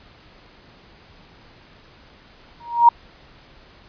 sine tone with exponential growth, 943 Hz, A#5, 20 cents sharp, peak -4 dBFS, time 2.6-2.89 s, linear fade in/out 5 ms, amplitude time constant 62 ms, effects pink hiss -49 dBFS RMS until 3.88 s + resampled to 11025 Hz

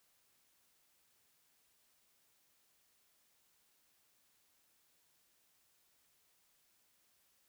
silence, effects white hiss -74 dBFS RMS until 7.48 s

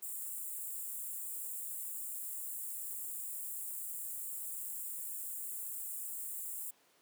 white high-pass noise, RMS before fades -42 dBFS, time 0.02-6.71 s, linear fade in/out 10 ms, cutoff 7300 Hz, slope 96 dB/octave, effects pink hiss -68 dBFS RMS until 7.01 s + high-pass 300 Hz 12 dB/octave

